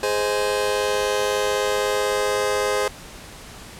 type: chord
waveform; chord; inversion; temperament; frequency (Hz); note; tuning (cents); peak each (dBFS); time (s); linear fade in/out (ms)
sawtooth; Ab major; none; just; 415.3 / 519.1 / 623; Ab4 / C5 / Eb5; 0 / -14 / +2; -19 / -19 / -25; 0.03-2.88; 2
effects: pink hiss -40 dBFS RMS until 3.79 s + low-pass 11000 Hz 12 dB/octave